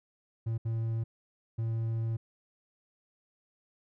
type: tone bursts at uneven times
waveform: triangle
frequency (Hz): 113.4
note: A#2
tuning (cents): -47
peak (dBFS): -27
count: 3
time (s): 0.46-0.58 / 0.65-1.04 / 1.58-2.17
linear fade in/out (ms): 10
effects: none